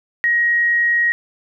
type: tone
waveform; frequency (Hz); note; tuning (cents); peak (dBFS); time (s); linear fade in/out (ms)
sine; 1889; A#6; +22; -13; 0.24-1.12; 0
effects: none